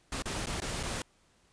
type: noise with dropouts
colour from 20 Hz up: pink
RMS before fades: -35 dBFS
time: 0.12-1.02 s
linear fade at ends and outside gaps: 2 ms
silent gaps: 0.222-0.256 / 0.459-0.469 / 0.603-0.619 / 0.83-0.834 s
effects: pink hiss -67 dBFS RMS until 1.52 s + resampled to 22050 Hz